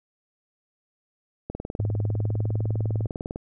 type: click train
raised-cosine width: 2 ms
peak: -18 dBFS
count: 38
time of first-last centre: 1.5-3.359 s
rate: 19.9 Hz
type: tone with pitch glide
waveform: sine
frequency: 103.8 to 107.4 Hz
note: G#2 to A2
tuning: 0 to -41 cents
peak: -23 dBFS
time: 1.79-3.07 s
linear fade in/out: 10 ms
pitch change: +59 cents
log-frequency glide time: 2-2.74 s
effects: none